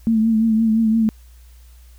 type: tone with vibrato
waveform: sine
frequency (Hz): 222.6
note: A3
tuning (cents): +20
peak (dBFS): -13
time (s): 0.07-1.09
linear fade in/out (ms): 0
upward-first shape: triangle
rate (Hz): 5.8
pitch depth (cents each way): 50
effects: added 60 Hz sine -42 dBFS peak until 1.98 s + white hiss -56 dBFS RMS until 1.98 s